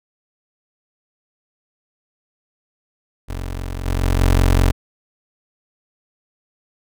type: tone with level steps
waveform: 25% pulse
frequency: 45 Hz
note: F#1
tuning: 47 cents flat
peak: -21 / -14 / -11 / -8 dBFS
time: 3.28-4.72 s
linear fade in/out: 20 ms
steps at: 3.85 / 4.02 / 4.2 s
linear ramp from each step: 20 ms
effects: none